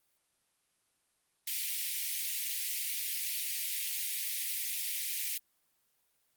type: high-pass noise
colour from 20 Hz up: white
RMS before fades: -35 dBFS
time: 1.47-5.38 s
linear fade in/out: 5 ms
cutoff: 2000 Hz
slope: 48 dB/octave
effects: white hiss -75 dBFS RMS until 6.36 s + Opus 32 kbps